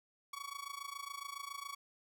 sawtooth tone with amplitude modulation, 1125 Hz, C#6, 25 cents sharp, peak -36 dBFS, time 0.33-1.75 s, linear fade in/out 5 ms, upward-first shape sine, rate 27.2 Hz, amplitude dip 85%, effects none

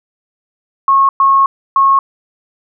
sine tone bursts at uneven times, 1091 Hz, C#6, 28 cents flat, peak -6 dBFS, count 3, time 0.88-1.09 / 1.2-1.46 / 1.76-1.99 s, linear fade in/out 2 ms, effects none

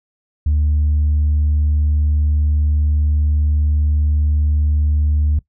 sine tone, 75 Hz, D2, 37 cents sharp, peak -11 dBFS, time 0.46-5.39 s, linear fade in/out 5 ms, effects noise-tail reverb RT60 0.1 s tail -20 dB re dry + tanh soft clip ceiling -10 dBFS

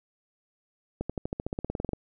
accelerating click train, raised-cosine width 2 ms, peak -17 dBFS, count 16, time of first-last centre 1.01-1.933 s, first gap 86 ms, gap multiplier 0.95, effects none

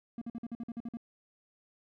triangle tone bursts, 233.1 Hz, A#3, in tune, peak -34 dBFS, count 10, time 0.18-0.971 s, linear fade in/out 2 ms, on 35 ms, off 49 ms, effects none

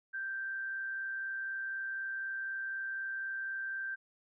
sine tone with amplitude modulation, 1568 Hz, G6, in tune, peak -34 dBFS, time 0.13-3.96 s, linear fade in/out 20 ms, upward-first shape sine, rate 124 Hz, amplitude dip 30%, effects none

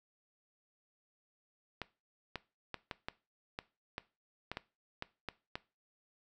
clicks, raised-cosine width 0.3 ms, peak -22 dBFS, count 12, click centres 1.817 / 2.357 / 2.743 / 2.912 / 3.085 / 3.589 / 3.981 / 4.516 / 4.571 / 5.024 / 5.287 / 5.555 s, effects noise-tail reverb RT60 0.3 s tail -19 dB re dry

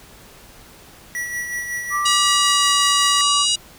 square tone with tremolo, 1939 Hz, B6, 32 cents flat, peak -23 dBFS, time 1.15-3.21 s, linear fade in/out 0 ms, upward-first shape sine, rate 5.4 Hz, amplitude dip 45%
sine tone with pitch glide, 1174.7 to 1148.5 Hz, D6 to D6, 0 to -39 cents, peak -19 dBFS, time 1.9-3.46 s, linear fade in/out 50 ms, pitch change -39 cents, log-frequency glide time 2.17-2.73 s
harmonic tone, 960 Hz, B5, 49 cents flat, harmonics 3 / 4 / 5 / 6 / 7 / 8 / 9 / 10, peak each -20 / -22 / -24 / -26 / -27 / -28 / -29 / -30 dBFS, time 2.05-3.56 s, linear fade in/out 10 ms
effects pink hiss -45 dBFS RMS until 3.78 s

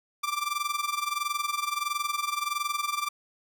sawtooth tone with amplitude modulation, 1178 Hz, D6, 5 cents sharp, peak -21 dBFS, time 0.23-3.09 s, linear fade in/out 10 ms, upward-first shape sine, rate 21.5 Hz, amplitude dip 80%, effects none

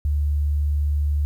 sine tone, 73.2 Hz, D2, 5 cents flat, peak -18 dBFS, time 0.05-1.25 s, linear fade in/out 0 ms, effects 9-bit

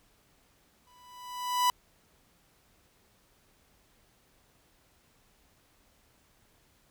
45% pulse tone with exponential growth, 990 Hz, B5, 4 cents sharp, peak -21 dBFS, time 0.87-1.7 s, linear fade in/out 1 ms, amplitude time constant 180 ms, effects pink hiss -66 dBFS RMS until 6.9 s

